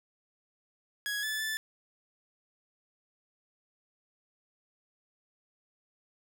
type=tone with pitch steps; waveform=sawtooth; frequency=1666 / 1739 / 1753 Hz; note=G#6 / A6 / A6; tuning=+5 / -21 / -7 cents; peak=-28 dBFS; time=1.06-1.57 s; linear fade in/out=0 ms; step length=170 ms; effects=none